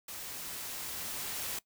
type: noise with level ramp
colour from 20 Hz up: white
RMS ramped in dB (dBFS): -43 to -37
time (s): 0.08-1.59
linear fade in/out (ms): 5
effects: noise-tail reverb RT60 0.1 s tail -20 dB re dry